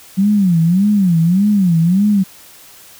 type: tone with vibrato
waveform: sine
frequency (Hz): 185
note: F#3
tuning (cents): 0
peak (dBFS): -9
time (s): 0.17-2.24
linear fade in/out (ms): 20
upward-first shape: sine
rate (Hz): 1.7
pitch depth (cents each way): 220
effects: white hiss -41 dBFS RMS until 2.99 s

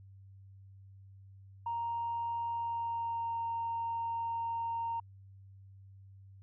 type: tone with pitch glide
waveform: sine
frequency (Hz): 932.3 to 923.2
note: A#5 to A#5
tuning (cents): 0 to -17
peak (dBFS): -32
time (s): 1.66-5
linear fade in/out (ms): 5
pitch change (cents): -17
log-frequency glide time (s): 2.49-3.4
effects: tanh soft clip ceiling -28 dBFS + added 97 Hz sine -52 dBFS peak until 6.42 s

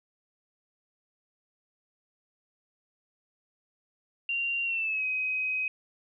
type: tone with pitch glide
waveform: sine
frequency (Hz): 2768 to 2524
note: F7 to D#7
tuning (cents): -16 to +24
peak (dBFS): -27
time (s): 4.29-5.68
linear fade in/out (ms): 2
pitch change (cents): -160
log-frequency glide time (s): 4.64-5.05
effects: none

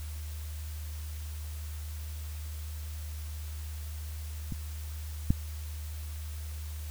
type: clicks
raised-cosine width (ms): 5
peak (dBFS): -21 / -11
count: 2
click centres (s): 4.523 / 5.305
effects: added 76 Hz sine -36 dBFS peak until 6.9 s + white hiss -50 dBFS RMS until 6.9 s

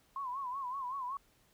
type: tone with vibrato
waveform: sine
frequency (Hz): 1046.5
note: C6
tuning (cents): 0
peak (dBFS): -36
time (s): 0.16-1.17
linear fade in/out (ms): 2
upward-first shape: sine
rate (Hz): 5.3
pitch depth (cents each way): 120
effects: pink hiss -69 dBFS RMS until 1.53 s

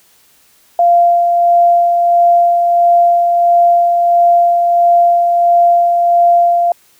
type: tone with tremolo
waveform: sine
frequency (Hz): 693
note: F5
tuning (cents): -14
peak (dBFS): -5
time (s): 0.79-6.72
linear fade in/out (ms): 2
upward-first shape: sine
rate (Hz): 1.5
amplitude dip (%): 35
effects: white hiss -50 dBFS RMS until 6.99 s

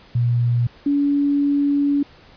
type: tone pair in turn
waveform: sine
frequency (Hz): 120 / 284.9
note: B2 / C#4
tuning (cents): -49 / +48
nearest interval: octave + minor third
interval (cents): 1497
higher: second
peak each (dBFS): -15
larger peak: neither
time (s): 0.15-0.67 / 0.86-2.03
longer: second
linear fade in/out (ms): 5
effects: pink hiss -48 dBFS RMS until 2.36 s + resampled to 11025 Hz

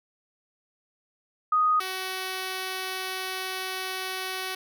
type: tone pair in turn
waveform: sine / 5% pulse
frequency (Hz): 1244.5 / 375.5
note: D#6 / F#4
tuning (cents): 0 / +26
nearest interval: octave + major sixth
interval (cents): 2074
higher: first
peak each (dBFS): -19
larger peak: neither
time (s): 1.52-1.8 / 1.8-4.55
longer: second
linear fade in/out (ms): 5
effects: none

